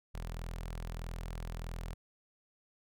sawtooth tone with notch filter, 41.59 Hz, E1, 16 cents sharp, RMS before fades -41 dBFS, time 0.14-1.94 s, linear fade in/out 10 ms, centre 300 Hz, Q 1.5, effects none

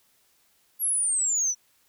sine exponential sweep, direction down, 11650 to 5820 Hz, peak -21 dBFS, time 0.79-1.55 s, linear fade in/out 50 ms, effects tanh soft clip ceiling -18 dBFS + white hiss -65 dBFS RMS until 1.88 s

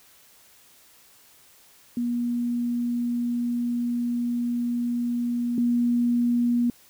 sine tone pair in turn, 240 / 240 Hz, B3 / B3, -49 / -49 cents, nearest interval unison, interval 0 cents, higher neither, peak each -23 / -19 dBFS, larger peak second, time 1.97-5.58 / 5.58-6.7 s, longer first, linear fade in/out 2 ms, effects white hiss -55 dBFS RMS until 6.89 s

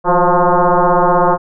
sine tone with frequency modulation, 185 Hz, F#3, in tune, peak -8 dBFS, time 0.04-1.38 s, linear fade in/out 50 ms, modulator 177 Hz, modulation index 5.9, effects none

